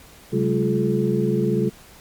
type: tone cluster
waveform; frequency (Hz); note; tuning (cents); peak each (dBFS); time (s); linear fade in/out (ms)
sine; 134.6 / 191.4 / 212 / 352 / 428.1; C3 / G3 / G#3 / F4 / A4; +49 / -41 / +36 / +14 / -47; -24; 0.32-1.7; 20
effects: pink hiss -47 dBFS RMS until 2 s + MP3 96 kbps